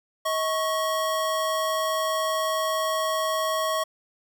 square tone pair together, 635 / 1104.6 Hz, D#5 / C#6, +35 / -6 cents, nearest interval minor seventh, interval 959 cents, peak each -27 dBFS, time 0.25-3.84 s, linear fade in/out 10 ms, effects none

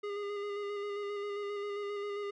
square tone with vibrato, 408.2 Hz, G#4, 30 cents flat, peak -36 dBFS, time 0.03-2.31 s, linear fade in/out 10 ms, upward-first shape square, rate 7.5 Hz, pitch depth 19 cents each way, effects low-pass 3000 Hz 12 dB/octave

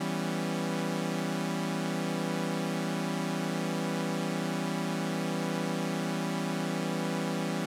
sawtooth chord, C# half-diminished seventh, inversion first, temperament equal, 164.81 / 196 / 246.9 / 277.2 Hz, E3 / G3 / B3 / C#4, 0 / 0 / 0 / 0 cents, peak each -30 / -30 / -34 / -33 dBFS, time 0-7.66 s, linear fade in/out 10 ms, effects low-pass 11000 Hz 12 dB/octave

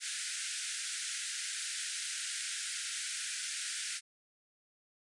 white band-pass noise, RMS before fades -39 dBFS, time 0-4.01 s, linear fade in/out 50 ms, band 1400 to 10000 Hz, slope 96 dB/octave, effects resampled to 24000 Hz

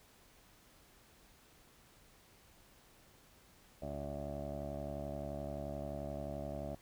15% pulse tone with low-pass filter, 71.5 Hz, D2, 46 cents flat, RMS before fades -42 dBFS, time 3.82-6.75 s, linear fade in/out 5 ms, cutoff 600 Hz, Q 7.4, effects pink hiss -64 dBFS RMS until 6.81 s

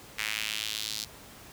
sawtooth tone with high-pass filter sweep, 107.9 Hz, A2, 33 cents flat, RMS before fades -34 dBFS, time 0.18-1.05 s, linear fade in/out 10 ms, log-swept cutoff 2100 to 4500 Hz, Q 2.2, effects pink hiss -49 dBFS RMS until 1.52 s + high-pass 60 Hz 12 dB/octave

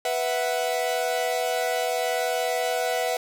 45% pulse chord, B suspended fourth, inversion none, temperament equal, 493.9 / 659.3 / 740 Hz, B4 / E5 / F#5, 0 / 0 / 0 cents, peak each -28 dBFS, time 0.05-3.17 s, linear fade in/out 2 ms, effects none

